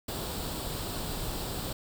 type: noise with comb filter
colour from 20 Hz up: pink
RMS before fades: -35 dBFS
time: 0.08-1.73 s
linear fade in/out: 5 ms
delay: 0.24 ms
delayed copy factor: +0.55
effects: none